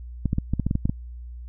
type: clicks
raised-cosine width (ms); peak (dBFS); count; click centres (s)
5; -10; 10; 0.257 / 0.331 / 0.384 / 0.536 / 0.597 / 0.666 / 0.711 / 0.754 / 0.855 / 0.895
effects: added 60 Hz sine -35 dBFS peak until 1.48 s